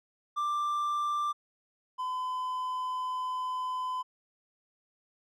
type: tone pair in turn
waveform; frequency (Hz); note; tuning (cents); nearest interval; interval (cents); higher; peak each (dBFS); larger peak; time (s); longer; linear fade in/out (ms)
triangle; 1181 / 1014.4; D6 / B5; +9 / +46; minor third; 263; first; -26 / -29; first; 0.36-1.33 / 1.98-4.03; second; 20
effects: none